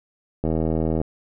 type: click train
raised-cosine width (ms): 2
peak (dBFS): -10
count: 47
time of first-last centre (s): 0.44-1.015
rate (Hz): 80
effects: none